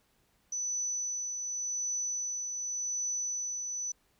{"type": "tone with tremolo", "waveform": "sine", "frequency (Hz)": 5980, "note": "F#8", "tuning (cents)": 17, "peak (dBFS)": -30, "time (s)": [0.52, 3.92], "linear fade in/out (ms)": 5, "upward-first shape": "triangle", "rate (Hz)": 0.88, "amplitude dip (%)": 40, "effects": ["pink hiss -71 dBFS RMS until 4.19 s"]}